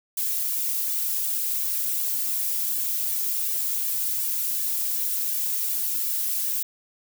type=noise with flanger; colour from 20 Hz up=violet; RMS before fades=-26 dBFS; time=0.17-6.63 s; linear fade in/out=5 ms; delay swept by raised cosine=1.7 to 2.9 ms; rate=2.7 Hz; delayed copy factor=+0.85; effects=none

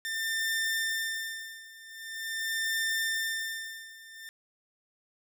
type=tone with tremolo; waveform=sawtooth; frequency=1796 Hz; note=A6; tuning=35 cents sharp; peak=-24 dBFS; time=0.05-4.29 s; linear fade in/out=0 ms; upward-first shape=sine; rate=0.44 Hz; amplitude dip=90%; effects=none

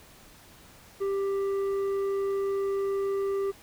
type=tone with tanh clipping; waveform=sine; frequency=393.7 Hz; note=G4; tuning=8 cents sharp; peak=-27 dBFS; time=1-3.52 s; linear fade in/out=20 ms; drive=7 dB; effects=pink hiss -53 dBFS RMS until 3.62 s

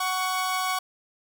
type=tone pair together; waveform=sawtooth; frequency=743.2 / 1118 Hz; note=F#5 / C#6; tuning=+7 / +14 cents; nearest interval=perfect fifth; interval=707 cents; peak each=-25 / -23 dBFS; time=0-0.79 s; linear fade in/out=5 ms; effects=none

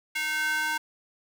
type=tone with high-pass filter sweep; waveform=square; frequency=308.2 Hz; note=D#4; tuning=16 cents flat; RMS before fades=-28 dBFS; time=0.15-0.78 s; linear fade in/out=10 ms; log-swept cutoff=2000 to 1200 Hz; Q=3.6; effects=none

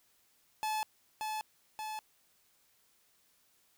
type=tone with echo; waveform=45% pulse; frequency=863 Hz; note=A5; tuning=34 cents flat; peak=-32 dBFS; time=0.63-0.83 s; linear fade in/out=0 ms; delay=580 ms; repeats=2; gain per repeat=-3 dB; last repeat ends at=1.99 s; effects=white hiss -70 dBFS RMS until 3.77 s

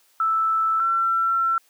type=tone pair in turn; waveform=sine; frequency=1318.5 / 1349.3 Hz; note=E6 / E6; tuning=0 / +40 cents; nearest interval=unison; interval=40 cents; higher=second; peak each=-18 dBFS; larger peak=neither; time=0.2-0.8 / 0.8-1.58 s; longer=second; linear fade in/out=2 ms; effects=white hiss -60 dBFS RMS until 1.69 s + high-pass 400 Hz 12 dB/octave

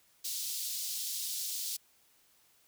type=high-pass noise; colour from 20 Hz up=pink; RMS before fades=-37 dBFS; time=0.24-1.77 s; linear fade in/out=10 ms; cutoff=4000 Hz; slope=24 dB/octave; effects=white hiss -67 dBFS RMS until 2.67 s

